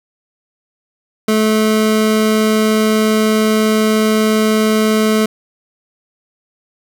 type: tone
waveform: 25% pulse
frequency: 216.8 Hz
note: A3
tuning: 25 cents flat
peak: -7 dBFS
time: 1.28-5.26 s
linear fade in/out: 5 ms
effects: none